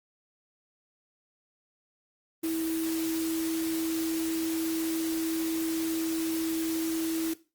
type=tone in noise; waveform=sine; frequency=325 Hz; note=E4; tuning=24 cents flat; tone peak=-27 dBFS; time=2.43-7.34 s; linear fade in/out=10 ms; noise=white; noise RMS=-38 dBFS; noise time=2.43-7.34 s; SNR=+8 dB; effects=noise-tail reverb RT60 0.3 s tail -17 dB re dry + Opus 32 kbps